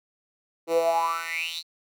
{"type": "tone with high-pass filter sweep", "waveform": "10% pulse", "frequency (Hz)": 165.4, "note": "E3", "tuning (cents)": 6, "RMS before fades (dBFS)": -26, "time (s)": [0.67, 1.63], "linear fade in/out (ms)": 50, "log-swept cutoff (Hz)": [390, 4300], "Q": 9.2, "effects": []}